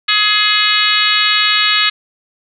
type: harmonic tone with a mistuned harmonic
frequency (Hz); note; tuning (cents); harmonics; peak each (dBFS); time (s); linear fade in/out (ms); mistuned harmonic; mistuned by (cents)
421.1; G#4; +24; 3 / 4 / 5 / 6 / 7 / 8 / 9 / 10; -19 / -19 / -19 / -19 / -19 / -19 / -19 / -19; 0.08-1.9; 10; 10; +30
effects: none